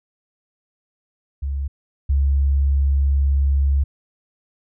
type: tone pair in turn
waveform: sine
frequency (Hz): 69.3 / 69.3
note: C#2 / C#2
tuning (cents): 0 / 0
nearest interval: unison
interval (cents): 0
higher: neither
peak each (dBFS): -21 / -14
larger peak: second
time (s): 1.42-1.68 / 2.09-3.84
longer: second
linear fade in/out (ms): 10
effects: none